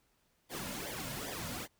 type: noise with flanger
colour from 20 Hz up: pink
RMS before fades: -41 dBFS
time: 0.49-1.68 s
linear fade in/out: 50 ms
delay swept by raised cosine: 0.73 to 2.63 ms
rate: 2.5 Hz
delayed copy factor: -0.8
effects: pink hiss -74 dBFS RMS until 1.79 s